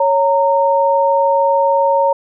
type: tone pair together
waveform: sine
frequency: 554.4 / 921.7 Hz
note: C#5 / A#5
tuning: 0 / -20 cents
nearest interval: major sixth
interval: 880 cents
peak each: -13 dBFS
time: 0-2.13 s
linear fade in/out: 5 ms
effects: none